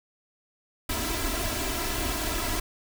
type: noise with comb filter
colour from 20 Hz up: pink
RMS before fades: -29 dBFS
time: 0.89-2.6 s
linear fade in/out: 5 ms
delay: 3 ms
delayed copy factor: +1
effects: none